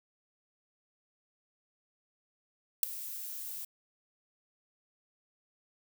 violet noise with ADSR envelope, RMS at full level -18 dBFS, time 2.83-3.65 s, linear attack 3 ms, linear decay 4 ms, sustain -23 dB, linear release 4 ms, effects none

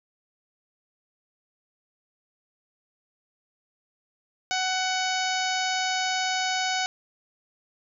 harmonic tone with a mistuned harmonic, 747 Hz, F#5, 16 cents sharp, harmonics 1 / 2 / 3 / 4 / 5 / 6 / 7 / 8 / 9, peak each -28 / -31 / -33 / -34 / -35 / -36 / -36 / -37 / -38 dBFS, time 4.51-6.86 s, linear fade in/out 0 ms, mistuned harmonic 7, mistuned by -25 cents, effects none

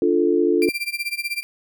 sine chord, D minor, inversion none, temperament equal, 293.7 / 349.2 / 440 Hz, D4 / F4 / A4, 0 / 0 / 0 cents, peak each -21 / -18 / -20 dBFS, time 0.02-0.69 s, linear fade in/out 2 ms
35% pulse tone with tremolo, 2368 Hz, D7, 14 cents sharp, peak -19 dBFS, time 0.62-1.43 s, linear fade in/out 0 ms, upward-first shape sine, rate 16 Hz, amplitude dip 90%
effects none

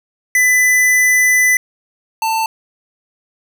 square tone pair in turn, 2000 / 890.9 Hz, B6 / A5, +21 / +21 cents, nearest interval octave + major second, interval 1400 cents, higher first, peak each -10 / -15 dBFS, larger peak first, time 0.35-1.57 / 2.22-2.46 s, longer first, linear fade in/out 2 ms, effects none

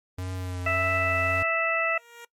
square tone with vibrato, 91.3 Hz, F#2, 23 cents flat, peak -31 dBFS, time 0.18-1.43 s, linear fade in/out 5 ms, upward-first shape triangle, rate 1.7 Hz, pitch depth 29 cents each way
harmonic tone, 659.3 Hz, E5, in tune, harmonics 1 / 2 / 3 / 4, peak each -28 / -28 / -28 / -28 dBFS, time 0.66-1.98 s, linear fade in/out 5 ms
10% pulse tone with exponential growth, 470.8 Hz, A#4, 17 cents sharp, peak -32 dBFS, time 1.6-2.25 s, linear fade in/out 5 ms, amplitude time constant 140 ms
effects noise-tail reverb RT60 0.1 s tail -21 dB re dry + MP3 64 kbps

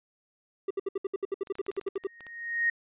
triangle tone bursts, 392 Hz, G4, in tune, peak -25 dBFS, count 16, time 0.68-2.071 s, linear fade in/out 5 ms, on 26 ms, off 65 ms
clicks, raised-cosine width 0.3 ms, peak -31 dBFS, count 12, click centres 1.472 / 1.554 / 1.585 / 1.665 / 1.715 / 1.766 / 1.813 / 1.879 / 1.958 / 2.038 / 2.207 / 2.267 s
sine tone with exponential growth, 1864.7 Hz, A#6, in tune, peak -21 dBFS, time 1.96-2.7 s, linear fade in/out 5 ms, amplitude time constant 160 ms
effects resampled to 8000 Hz

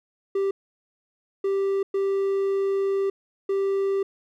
triangle tone bursts at uneven times, 392 Hz, G4, in tune, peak -19 dBFS, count 4, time 0.35-0.51 / 1.44-1.83 / 1.94-3.1 / 3.49-4.03 s, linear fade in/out 5 ms, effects none

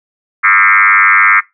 sine tone with frequency modulation, 1705 Hz, G#6, 45 cents sharp, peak -5 dBFS, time 0.43-1.41 s, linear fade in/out 20 ms, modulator 98.1 Hz, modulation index 5.4, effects noise-tail reverb RT60 0.2 s tail -21 dB re dry

